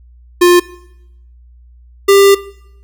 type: tone pair in turn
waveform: square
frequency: 353.1 / 396.8 Hz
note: F4 / G4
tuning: +19 / +21 cents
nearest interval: major second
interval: 202 cents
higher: second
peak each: -5 dBFS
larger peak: neither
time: 0.41-0.6 / 2.08-2.35 s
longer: second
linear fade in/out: 10 ms
effects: noise-tail reverb RT60 0.8 s tail -20 dB re dry + added 60 Hz sine -39 dBFS peak until 2.83 s